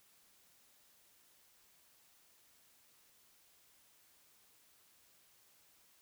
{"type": "silence", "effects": ["white hiss -68 dBFS RMS until 6.01 s"]}